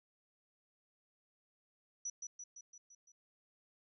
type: tone with echo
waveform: sine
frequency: 5900 Hz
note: F#8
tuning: 6 cents flat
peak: -38 dBFS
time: 2.05-2.1 s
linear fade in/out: 5 ms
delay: 170 ms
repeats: 6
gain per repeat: -4 dB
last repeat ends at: 3.12 s
effects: none